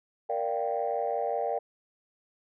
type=chord; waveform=sine; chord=G minor seventh; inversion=first; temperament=equal; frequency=466.2 / 587.3 / 698.5 / 784 Hz; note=Bb4 / D5 / F5 / G5; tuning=0 / 0 / 0 / 0 cents; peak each=-32 dBFS; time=0.29-1.59 s; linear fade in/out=10 ms; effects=tanh soft clip ceiling -19 dBFS